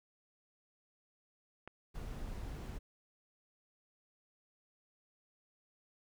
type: click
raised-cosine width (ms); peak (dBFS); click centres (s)
0.5; -32; 1.676
type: noise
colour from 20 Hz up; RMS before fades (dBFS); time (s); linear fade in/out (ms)
brown; -43; 1.94-2.79; 20
effects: none